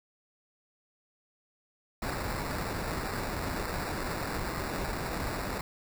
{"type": "noise with sample-and-hold", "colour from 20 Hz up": "pink", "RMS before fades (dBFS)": -34, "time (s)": [2.02, 5.61], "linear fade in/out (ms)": 2, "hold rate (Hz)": 3150, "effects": []}